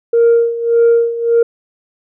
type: tone with tremolo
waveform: sine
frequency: 466.2 Hz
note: A#4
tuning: in tune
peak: -4 dBFS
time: 0.13-1.43 s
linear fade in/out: 5 ms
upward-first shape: sine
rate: 1.7 Hz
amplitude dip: 80%
effects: tanh soft clip ceiling -4 dBFS